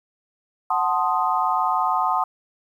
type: chord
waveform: sine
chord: F# diminished seventh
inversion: none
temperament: equal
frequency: 740 / 880 / 1046.5 / 1244.5 Hz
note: F#5 / A5 / C6 / Eb6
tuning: 0 / 0 / 0 / 0 cents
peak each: -24 dBFS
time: 0.7-2.24 s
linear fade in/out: 5 ms
effects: 9-bit